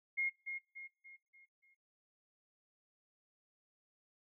sine tone with echo, 2143 Hz, C7, 41 cents sharp, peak -32 dBFS, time 0.17-0.3 s, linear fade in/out 20 ms, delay 290 ms, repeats 5, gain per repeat -7 dB, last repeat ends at 1.75 s, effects noise-tail reverb RT60 0.4 s tail -24 dB re dry

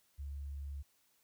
sine tone, 70.5 Hz, C#2, 30 cents sharp, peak -40 dBFS, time 0.18-0.83 s, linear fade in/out 20 ms, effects white hiss -73 dBFS RMS until 1.23 s

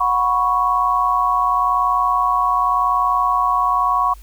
sine chord, F# suspended fourth, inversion none, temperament equal with one note detuned, 730.6 / 987.8 / 1108.7 Hz, F#5 / B5 / C#6, -22 / 0 / 0 cents, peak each -22 / -20 / -16 dBFS, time 0-4.14 s, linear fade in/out 10 ms, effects added 50 Hz sine -37 dBFS peak until 4.22 s + white hiss -51 dBFS RMS until 4.22 s

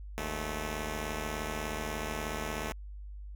5% pulse tone pair together, 76.65 / 217 Hz, D#2 / A3, -25 / -24 cents, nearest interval octave + tritone, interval 1801 cents, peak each -26 dBFS, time 0.18-2.72 s, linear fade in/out 0 ms, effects added 50 Hz sine -41 dBFS peak until 3.35 s

